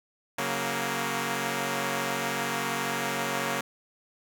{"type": "chord", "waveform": "5% pulse", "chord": "F# major", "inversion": "second", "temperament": "equal", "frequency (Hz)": [138.59, 185, 233.1], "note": ["C#3", "F#3", "A#3"], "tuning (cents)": [0, 0, 0], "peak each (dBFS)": [-22, -23, -19], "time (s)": [0.38, 3.61], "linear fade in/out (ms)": 5, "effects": []}